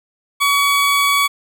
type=tone; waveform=20% pulse; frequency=1131 Hz; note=C#6; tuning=34 cents sharp; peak=-8 dBFS; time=0.4-1.28 s; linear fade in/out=20 ms; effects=none